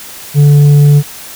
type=tone with tanh clipping; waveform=sine; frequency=145.2 Hz; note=D3; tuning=19 cents flat; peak=-3 dBFS; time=0.34-1.03 s; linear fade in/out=50 ms; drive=4 dB; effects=white hiss -29 dBFS RMS until 1.35 s